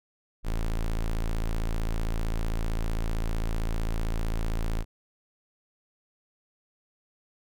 square tone, 27.76 Hz, A0, 16 cents sharp, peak -26 dBFS, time 0.43-4.85 s, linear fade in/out 50 ms, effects none

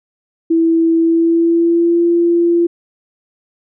sine tone with pitch glide, 329.2 to 342 Hz, E4 to F4, -2 to -36 cents, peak -9 dBFS, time 0.5-2.67 s, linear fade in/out 10 ms, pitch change +66 cents, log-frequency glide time 0.98-2.03 s, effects none

